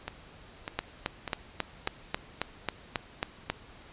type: two click trains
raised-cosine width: 0.3 ms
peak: -18 / -12 dBFS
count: 4 / 11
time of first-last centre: 0.08-1.876 / 0.79-3.5 s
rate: 1.67 / 3.69 Hz
effects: pink hiss -52 dBFS RMS until 3.92 s + resampled to 8000 Hz